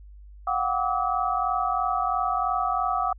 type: tone cluster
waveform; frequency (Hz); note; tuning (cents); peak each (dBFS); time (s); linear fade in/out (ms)
sine; 719 / 762 / 1157 / 1278; F#5 / G5 / D6 / D#6; -50 / -49 / -26 / +46; -28; 0.47-3.13; 5
effects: added 50 Hz sine -43 dBFS peak until 3.18 s